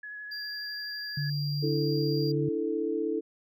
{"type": "tone with vibrato", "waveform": "sine", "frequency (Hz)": 1688, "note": "G#6", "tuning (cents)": 28, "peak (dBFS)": -38, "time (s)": [0.03, 1.3], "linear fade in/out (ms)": 5, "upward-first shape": "sine", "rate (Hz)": 12, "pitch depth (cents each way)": 14}
{"type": "tone", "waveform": "triangle", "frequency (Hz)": 4763, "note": "D8", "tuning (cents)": 24, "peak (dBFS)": -35, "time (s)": [0.31, 2.32], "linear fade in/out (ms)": 10}
{"type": "tone with pitch glide", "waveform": "sine", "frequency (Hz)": [145.1, 144.18], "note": ["D3", "D3"], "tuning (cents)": [-21, -32], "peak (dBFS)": -28, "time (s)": [1.17, 2.49], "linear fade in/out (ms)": 5, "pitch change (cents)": -11, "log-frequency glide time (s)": [1.9, 2]}
{"type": "chord", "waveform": "sine", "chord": "D suspended second", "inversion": "none", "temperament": "equal", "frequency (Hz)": [293.7, 329.6, 440], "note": ["D4", "E4", "A4"], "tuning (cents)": [0, 0, 0], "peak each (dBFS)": [-34, -31, -30], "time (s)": [1.62, 3.21], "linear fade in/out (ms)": 20}
{"effects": []}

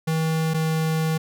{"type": "tone pair in turn", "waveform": "square", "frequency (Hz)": [160.1, 159.38], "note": ["D#3", "D#3"], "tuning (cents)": [50, 42], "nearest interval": "unison", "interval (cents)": 8, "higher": "first", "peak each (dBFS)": -21, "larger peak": "neither", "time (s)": [[0.07, 0.54], [0.54, 1.18]], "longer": "second", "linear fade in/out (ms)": 10, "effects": []}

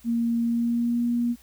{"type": "tone with pitch glide", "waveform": "sine", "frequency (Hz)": [233.1, 238.4], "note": ["A#3", "A#3"], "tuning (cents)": [0, 39], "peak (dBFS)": -21, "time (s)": [0.04, 1.36], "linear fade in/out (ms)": 50, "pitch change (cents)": 39, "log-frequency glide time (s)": [0.43, 1.05], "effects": ["added 60 Hz sine -56 dBFS peak until 1.42 s", "white hiss -56 dBFS RMS until 1.42 s"]}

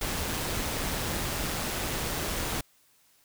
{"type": "noise with amplitude modulation", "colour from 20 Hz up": "pink", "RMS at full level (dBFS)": -30, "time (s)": [0.01, 2.61], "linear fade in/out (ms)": 5, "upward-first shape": "sine", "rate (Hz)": 161, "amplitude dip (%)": 30, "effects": ["white hiss -64 dBFS RMS until 3.24 s"]}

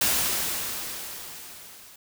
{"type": "noise with level ramp", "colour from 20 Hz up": "white", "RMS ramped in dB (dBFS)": [-22, -49], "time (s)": [0.01, 1.96], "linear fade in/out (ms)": 5, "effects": []}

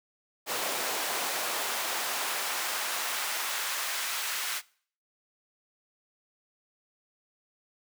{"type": "noise with high-pass filter sweep", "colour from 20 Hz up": "pink", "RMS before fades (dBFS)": -32, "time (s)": [0.46, 4.62], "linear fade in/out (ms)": 50, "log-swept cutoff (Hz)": [480, 1500], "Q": 0.87, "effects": ["noise-tail reverb RT60 0.5 s tail -22 dB re dry"]}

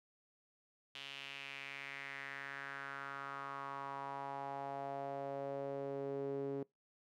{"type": "tone with band-pass filter sweep", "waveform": "sawtooth", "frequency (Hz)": 138.59, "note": "C#3", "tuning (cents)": 0, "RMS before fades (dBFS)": -44, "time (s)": [0.95, 6.63], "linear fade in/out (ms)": 2, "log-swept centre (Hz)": [3100, 370], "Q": 3.7, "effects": ["noise-tail reverb RT60 0.2 s tail -25 dB re dry"]}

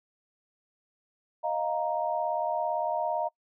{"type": "chord", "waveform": "sine", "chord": "Eb suspended second", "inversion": "none", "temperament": "just", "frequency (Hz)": [622.3, 700, 933.4], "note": ["Eb5", "F5", "Bb5"], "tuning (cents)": [0, 4, 2], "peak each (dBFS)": -31, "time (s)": [1.43, 3.29], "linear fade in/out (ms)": 20, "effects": ["noise-tail reverb RT60 0.1 s tail -24 dB re dry"]}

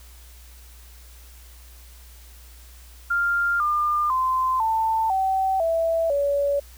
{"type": "tone with pitch steps", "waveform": "sine", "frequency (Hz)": [1396.9, 1202.1, 1034.5, 890.2, 766.1, 659.2, 567.3], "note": ["F6", "D6", "C6", "A5", "G5", "E5", "C#5"], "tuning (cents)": [0, 40, -20, 20, -40, 0, 40], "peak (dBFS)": -19, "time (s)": [3.1, 6.6], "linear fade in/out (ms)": 10, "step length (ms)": 500, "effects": ["added 60 Hz sine -44 dBFS peak until 6.77 s", "white hiss -51 dBFS RMS until 6.77 s"]}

